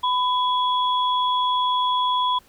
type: tone pair together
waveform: sine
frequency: 999 / 3363 Hz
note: B5 / G#7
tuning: +20 / +21 cents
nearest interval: octave + major sixth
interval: 2101 cents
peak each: -19 / -26 dBFS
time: 0.03-2.39 s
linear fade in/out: 10 ms
effects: pink hiss -55 dBFS RMS until 2.48 s